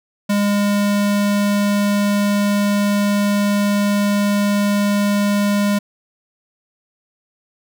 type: tone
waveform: square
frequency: 203.8 Hz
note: G#3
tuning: 32 cents flat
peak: -15 dBFS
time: 0.29-5.79 s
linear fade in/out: 10 ms
effects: none